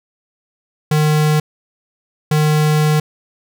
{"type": "tone bursts at uneven times", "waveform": "square", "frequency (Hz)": 152.5, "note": "D#3", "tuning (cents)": -34, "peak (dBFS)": -12, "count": 2, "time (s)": [[0.91, 1.4], [2.31, 3]], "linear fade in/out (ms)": 5, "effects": []}